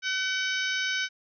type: harmonic tone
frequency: 758 Hz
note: F#5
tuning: 42 cents sharp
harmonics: 2 / 3 / 4 / 5 / 6 / 7 / 8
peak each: -29 / -33 / -34 / -36 / -42 / -38 / -40 dBFS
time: 0.02-1.09 s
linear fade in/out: 50 ms
effects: none